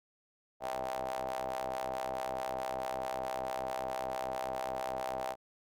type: ring-modulated tone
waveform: sawtooth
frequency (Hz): 64.7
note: C2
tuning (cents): -19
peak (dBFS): -28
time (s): 0.6-5.36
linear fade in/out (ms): 50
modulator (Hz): 714
effects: none